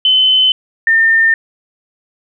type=tone pair in turn; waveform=sine; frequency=3044 / 1810 Hz; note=F#7 / A6; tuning=+48 / +48 cents; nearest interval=major sixth; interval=900 cents; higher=first; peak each=-7 dBFS; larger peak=neither; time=0.05-0.52 / 0.87-1.34 s; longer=neither; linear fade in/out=2 ms; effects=none